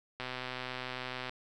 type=click train; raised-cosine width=0.3 ms; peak=-22 dBFS; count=140; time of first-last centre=0.2-1.294 s; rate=127 Hz; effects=none